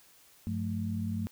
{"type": "tone cluster", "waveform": "sine", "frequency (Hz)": [97.9, 179.2, 218.9], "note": ["G2", "F3", "A3"], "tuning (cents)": [-2, 45, -9], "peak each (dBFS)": [-34, -38, -34], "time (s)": [0.47, 1.27], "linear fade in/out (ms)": 0, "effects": ["white hiss -60 dBFS RMS until 1.31 s"]}